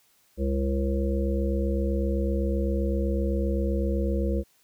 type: harmonic tone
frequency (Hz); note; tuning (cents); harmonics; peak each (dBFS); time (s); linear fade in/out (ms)
67.8; C#2; -38; 1 / 3 / 5 / 7 / 8; -25 / -30 / -32 / -33 / -34; 0.37-4.44; 50
effects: white hiss -64 dBFS RMS until 4.63 s